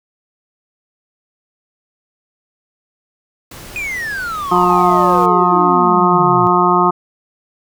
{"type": "noise", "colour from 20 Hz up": "pink", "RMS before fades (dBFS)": -34, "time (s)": [3.51, 5.26], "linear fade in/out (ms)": 5}
{"type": "exponential sweep", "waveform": "triangle", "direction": "down", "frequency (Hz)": [2500, 116.54], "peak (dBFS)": -18, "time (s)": [3.76, 6.47], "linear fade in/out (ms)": 0}
{"type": "harmonic tone", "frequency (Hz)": 178.6, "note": "F3", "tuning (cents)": 39, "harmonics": [1, 2, 4, 5, 6, 7], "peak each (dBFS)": [-19, -16, -18, -17, -15, -15], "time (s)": [4.51, 6.91], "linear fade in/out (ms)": 10}
{"effects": []}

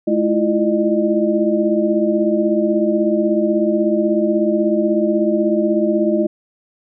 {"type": "tone cluster", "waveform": "sine", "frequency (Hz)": [213.2, 327.4, 343.7, 607], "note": ["G#3", "E4", "F4", "D#5"], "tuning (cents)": [46, -12, -28, -43], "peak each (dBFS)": -19, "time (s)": [0.07, 6.27], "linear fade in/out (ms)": 10, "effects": []}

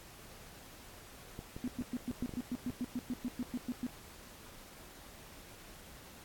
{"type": "clicks", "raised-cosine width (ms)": 3, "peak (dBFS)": -30, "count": 9, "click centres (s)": [1.391, 1.565, 1.677, 1.809, 2.109, 2.225, 2.293, 2.338, 2.703]}
{"type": "tone bursts", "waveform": "sine", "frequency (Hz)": 246.9, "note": "B3", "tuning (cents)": 0, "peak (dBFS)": -33, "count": 16, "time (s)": [1.64, 3.866], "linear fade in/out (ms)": 0, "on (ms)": 36, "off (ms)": 110}
{"effects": ["pink hiss -54 dBFS RMS until 6.24 s", "AAC 64 kbps"]}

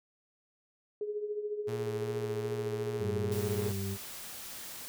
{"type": "tone with tremolo", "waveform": "sine", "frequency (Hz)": 418.3, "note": "G#4", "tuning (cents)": 12, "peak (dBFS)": -30, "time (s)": [1.01, 3.69], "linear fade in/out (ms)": 2, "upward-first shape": "triangle", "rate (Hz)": 14, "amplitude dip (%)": 70}
{"type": "tone with vibrato", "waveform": "sawtooth", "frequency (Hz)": 114, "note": "A#2", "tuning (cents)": -38, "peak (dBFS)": -33, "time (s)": [1.67, 3.73], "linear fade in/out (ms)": 20, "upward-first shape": "sine", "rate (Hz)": 2.6, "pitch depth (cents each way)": 27}
{"type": "harmonic tone", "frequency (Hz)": 98, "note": "G2", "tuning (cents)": 0, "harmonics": [1, 2, 4], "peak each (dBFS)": [-35, -38, -41], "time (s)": [2.99, 3.98], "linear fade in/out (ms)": 50}
{"type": "noise", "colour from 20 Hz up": "white", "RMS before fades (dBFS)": -44, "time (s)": [3.32, 4.88], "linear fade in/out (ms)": 0}
{"effects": []}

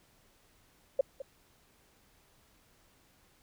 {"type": "tone with echo", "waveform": "sine", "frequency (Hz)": 542, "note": "C#5", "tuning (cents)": -39, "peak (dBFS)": -21, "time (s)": [0.99, 1.01], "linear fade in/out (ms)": 5, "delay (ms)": 210, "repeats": 1, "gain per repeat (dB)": -15, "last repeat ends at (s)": 1.22, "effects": ["pink hiss -66 dBFS RMS until 3.42 s"]}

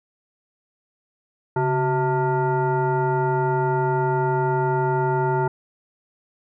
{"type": "tone with frequency modulation", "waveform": "sine", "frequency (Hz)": 378, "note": "F#4", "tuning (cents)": 37, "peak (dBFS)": -18, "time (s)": [1.56, 5.48], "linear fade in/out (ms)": 5, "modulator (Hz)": 516, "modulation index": 1.4, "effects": []}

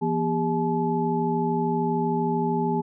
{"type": "tone cluster", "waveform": "sine", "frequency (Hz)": [168.1, 241.1, 402.1, 859], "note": ["E3", "B3", "G4", "A5"], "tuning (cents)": [34, -41, 44, -42], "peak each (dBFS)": -27, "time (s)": [0.01, 2.82], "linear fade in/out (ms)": 20, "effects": []}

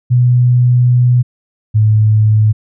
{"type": "tone pair in turn", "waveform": "sine", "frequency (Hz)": [123.47, 107.88], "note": ["B2", "A2"], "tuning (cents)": [0, -34], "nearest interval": "major second", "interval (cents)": 234, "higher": "first", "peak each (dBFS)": -6, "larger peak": "neither", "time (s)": [[0.1, 1.23], [1.74, 2.53]], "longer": "first", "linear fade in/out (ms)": 20, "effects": []}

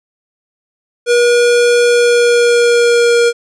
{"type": "tone with pitch glide", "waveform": "square", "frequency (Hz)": [480.4, 472.7], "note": ["B4", "A#4"], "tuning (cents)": [-48, 24], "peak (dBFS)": -8, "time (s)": [1.06, 3.33], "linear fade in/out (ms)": 50, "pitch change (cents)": -28, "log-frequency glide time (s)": [1.86, 3.21], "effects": ["resampled to 22050 Hz"]}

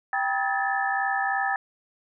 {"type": "tone cluster", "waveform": "sine", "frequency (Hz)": [786, 966, 1277, 1698, 1761], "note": ["G5", "B5", "D#6", "G#6", "A6"], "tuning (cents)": [4, -39, 45, 38, 1], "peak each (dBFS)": [-26, -35, -32, -32, -28], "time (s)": [0.13, 1.56], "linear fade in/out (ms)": 2, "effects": []}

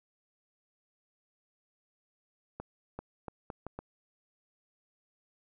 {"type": "accelerating click train", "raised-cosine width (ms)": 1, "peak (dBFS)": -25, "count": 6, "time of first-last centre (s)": [2.6, 3.79], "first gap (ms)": 390, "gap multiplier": 0.75, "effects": []}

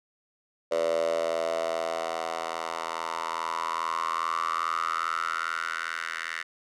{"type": "tone with high-pass filter sweep", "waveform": "10% pulse", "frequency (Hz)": 82.41, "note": "E2", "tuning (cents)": 0, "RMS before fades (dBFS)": -30, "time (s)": [0.71, 6.43], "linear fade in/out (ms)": 10, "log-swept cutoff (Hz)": [550, 1700], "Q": 7.3, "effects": ["low-pass 8000 Hz 12 dB/octave"]}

